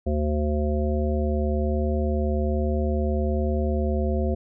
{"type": "harmonic tone", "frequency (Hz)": 74.9, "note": "D2", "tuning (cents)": 35, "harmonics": [1, 3, 5, 7, 9], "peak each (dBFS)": [-23, -28, -30, -31, -33], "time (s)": [0.06, 4.35], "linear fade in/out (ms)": 10, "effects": []}